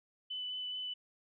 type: tone with vibrato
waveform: sine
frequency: 3000 Hz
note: F#7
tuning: 23 cents sharp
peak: -37 dBFS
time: 0.3-0.94 s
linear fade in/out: 10 ms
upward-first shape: sine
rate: 4.6 Hz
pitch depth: 10 cents each way
effects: none